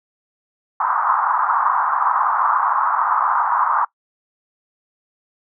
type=band-pass noise; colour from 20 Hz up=pink; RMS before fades=-18 dBFS; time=0.8-3.85 s; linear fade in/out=5 ms; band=890 to 1300 Hz; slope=48 dB/octave; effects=noise-tail reverb RT60 0.1 s tail -21 dB re dry